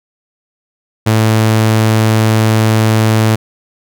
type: tone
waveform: sawtooth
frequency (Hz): 110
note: A2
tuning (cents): 0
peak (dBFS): -4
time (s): 1.06-3.36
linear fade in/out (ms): 10
effects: none